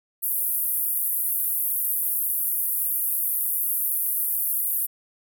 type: band-pass noise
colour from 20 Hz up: pink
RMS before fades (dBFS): -25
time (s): 0.22-4.87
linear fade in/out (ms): 20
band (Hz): 11000 to 16000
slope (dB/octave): 48
effects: none